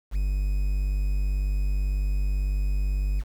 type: tone with quantisation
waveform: triangle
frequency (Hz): 49.05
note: G1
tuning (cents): +2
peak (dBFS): -20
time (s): 0.11-3.24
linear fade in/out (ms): 50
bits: 8
effects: none